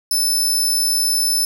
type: tone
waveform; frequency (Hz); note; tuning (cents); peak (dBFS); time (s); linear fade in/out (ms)
20% pulse; 5274; E8; 0; -10; 0.11-1.45; 2
effects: none